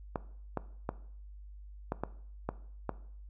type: clicks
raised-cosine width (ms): 1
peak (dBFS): -18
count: 7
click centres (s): 0.158 / 0.573 / 0.891 / 1.921 / 2.036 / 2.49 / 2.893
effects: noise-tail reverb RT60 0.6 s tail -17 dB re dry + added 50 Hz sine -46 dBFS peak until 3.29 s